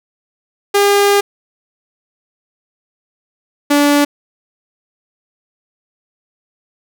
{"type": "tone pair in turn", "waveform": "sawtooth", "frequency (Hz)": [403.9, 289.1], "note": ["G#4", "D4"], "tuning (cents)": [-48, -27], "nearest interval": "tritone", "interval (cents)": 579, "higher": "first", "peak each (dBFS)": -5, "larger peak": "neither", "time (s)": [[0.74, 1.21], [3.7, 4.05]], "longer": "first", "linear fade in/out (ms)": 10, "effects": []}